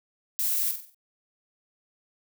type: noise with echo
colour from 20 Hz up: violet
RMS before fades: -27 dBFS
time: 0.39-0.71 s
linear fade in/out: 0 ms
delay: 47 ms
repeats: 5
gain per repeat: -7 dB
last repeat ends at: 0.945 s
effects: none